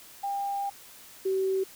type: tone pair in turn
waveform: sine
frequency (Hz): 799 / 382.1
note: G5 / G4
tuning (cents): +33 / -44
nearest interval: octave + minor second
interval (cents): 1277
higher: first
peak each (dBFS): -28 / -24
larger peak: second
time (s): 0.23-0.7 / 1.25-1.64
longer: first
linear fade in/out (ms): 10
effects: white hiss -50 dBFS RMS until 1.75 s